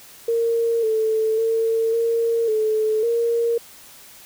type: tone with pitch steps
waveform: sine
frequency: 462.1 / 439.8 / 451.6 / 460.9 / 433.8 / 466.3 Hz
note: A#4 / A4 / A4 / A#4 / A4 / A#4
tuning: -15 / -1 / +45 / -20 / -25 / +1 cents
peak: -17 dBFS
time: 0.28-3.58 s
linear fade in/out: 5 ms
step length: 550 ms
effects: white hiss -45 dBFS RMS until 4.25 s